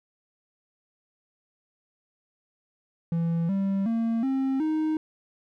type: tone with pitch steps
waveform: triangle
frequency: 167.2 / 195.42 / 228.4 / 267 / 312 Hz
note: E3 / G3 / A#3 / C4 / D#4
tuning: +25 / -5 / -35 / +35 / +5 cents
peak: -21 dBFS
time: 3.12-4.97 s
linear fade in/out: 2 ms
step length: 370 ms
effects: none